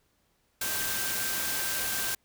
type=tone in noise; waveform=sine; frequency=1568 Hz; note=G6; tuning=in tune; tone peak=-38 dBFS; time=0.61-2.15 s; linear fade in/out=5 ms; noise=white; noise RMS=-31 dBFS; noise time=0.61-2.15 s; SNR=-10 dB; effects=pink hiss -71 dBFS RMS until 2.24 s